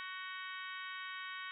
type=harmonic tone with a mistuned harmonic; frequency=373.2 Hz; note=F#4; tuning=15 cents sharp; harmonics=3 / 4 / 5 / 6 / 7 / 8 / 9 / 10; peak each=-48 / -48 / -48 / -51 / -56 / -55 / -55 / -54 dBFS; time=0-1.51 s; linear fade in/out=0 ms; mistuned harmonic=9; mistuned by=-60 cents; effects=none